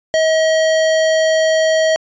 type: tone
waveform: square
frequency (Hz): 637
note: D#5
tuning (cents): +41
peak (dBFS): -12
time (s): 0.14-1.96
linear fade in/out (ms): 0
effects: resampled to 16000 Hz